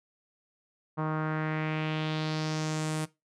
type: tone with low-pass filter sweep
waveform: sawtooth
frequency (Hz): 155.8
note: D#3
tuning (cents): +3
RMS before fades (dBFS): -31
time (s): 0.97-3.06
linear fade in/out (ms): 20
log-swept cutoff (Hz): 1100 to 9800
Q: 2.4
effects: noise-tail reverb RT60 0.2 s tail -18 dB re dry

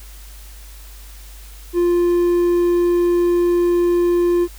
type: tone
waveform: triangle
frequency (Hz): 349.2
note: F4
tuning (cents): 0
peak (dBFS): -11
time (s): 1.73-4.48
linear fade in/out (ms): 50
effects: added 50 Hz sine -36 dBFS peak until 4.58 s + white hiss -44 dBFS RMS until 4.58 s

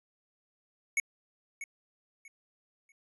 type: tone with echo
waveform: square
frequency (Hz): 2217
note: C#7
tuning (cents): 0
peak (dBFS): -26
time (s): 0.97-1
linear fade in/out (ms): 2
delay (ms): 640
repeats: 3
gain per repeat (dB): -12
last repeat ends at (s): 2.92
effects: resampled to 32000 Hz

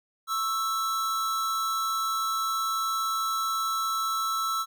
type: tone pair together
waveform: square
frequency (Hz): 1103.2 / 1318.5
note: C#6 / E6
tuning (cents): -9 / 0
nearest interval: minor third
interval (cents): 309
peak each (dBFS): -37 / -27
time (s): 0.27-4.66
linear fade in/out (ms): 50
effects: none

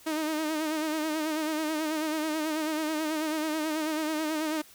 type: tone with vibrato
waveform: sawtooth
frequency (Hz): 311.1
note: D#4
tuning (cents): 0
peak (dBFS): -24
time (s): 0.06-4.62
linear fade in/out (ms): 10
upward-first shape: sine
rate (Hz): 9.2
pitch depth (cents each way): 53
effects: white hiss -54 dBFS RMS until 4.74 s

